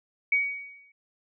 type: tone with exponential decay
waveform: sine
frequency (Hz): 2253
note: C#7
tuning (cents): +28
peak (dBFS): -18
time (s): 0.32-0.92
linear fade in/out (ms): 5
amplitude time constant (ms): 130
effects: none